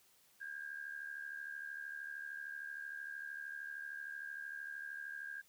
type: tone with amplitude modulation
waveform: sine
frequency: 1614 Hz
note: G#6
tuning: 50 cents flat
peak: -40 dBFS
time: 0.4-5.42 s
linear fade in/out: 20 ms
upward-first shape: sine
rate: 73.1 Hz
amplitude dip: 70%
effects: white hiss -69 dBFS RMS until 5.48 s